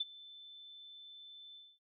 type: tone with ADSR envelope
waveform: sine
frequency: 3527 Hz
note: A7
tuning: 3 cents sharp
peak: -30 dBFS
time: 0-1.79 s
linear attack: 8 ms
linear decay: 28 ms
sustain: -21 dB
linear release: 240 ms
effects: none